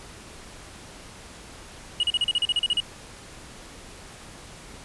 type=tone bursts; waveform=triangle; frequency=2900 Hz; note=F#7; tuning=35 cents flat; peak=-18 dBFS; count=12; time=2-2.802 s; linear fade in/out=2 ms; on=32 ms; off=38 ms; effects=pink hiss -44 dBFS RMS until 4.84 s + resampled to 24000 Hz